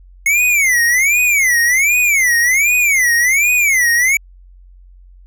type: tone with vibrato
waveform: square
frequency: 2153 Hz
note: C7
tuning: 49 cents sharp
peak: -11 dBFS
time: 0.26-4.17 s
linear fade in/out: 2 ms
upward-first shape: sine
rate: 1.3 Hz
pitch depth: 250 cents each way
effects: added 45 Hz sine -39 dBFS peak until 5.26 s